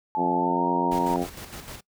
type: tone with pitch glide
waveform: sine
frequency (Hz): 865 to 932.5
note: A5 to A#5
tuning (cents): -30 to 0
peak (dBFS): -24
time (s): 0.15-1.16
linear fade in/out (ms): 0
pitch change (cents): +130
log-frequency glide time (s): 0.34-0.65
type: harmonic tone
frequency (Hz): 88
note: F2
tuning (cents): +14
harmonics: 2 / 3 / 4 / 5 / 6 / 7 / 8 / 9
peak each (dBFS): -31 / -28 / -29 / -33 / -36 / -36 / -33 / -34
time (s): 0.16-1.27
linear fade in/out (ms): 50
type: noise with tremolo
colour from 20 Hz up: pink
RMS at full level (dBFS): -38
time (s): 0.91-1.81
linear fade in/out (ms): 10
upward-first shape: square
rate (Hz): 6.5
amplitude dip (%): 50
effects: noise-tail reverb RT60 0.1 s tail -22 dB re dry